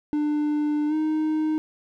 triangle tone with pitch glide, 298.1 to 310.6 Hz, D4 to D#4, +26 to -3 cents, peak -19 dBFS, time 0.13-1.58 s, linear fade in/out 0 ms, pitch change +71 cents, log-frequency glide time 0.88-0.94 s, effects none

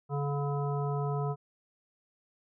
harmonic tone, 142.7 Hz, D3, 49 cents flat, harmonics 1 / 3 / 5 / 7 / 9, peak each -30 / -36 / -39 / -41 / -43 dBFS, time 0.09-1.36 s, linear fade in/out 50 ms, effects none

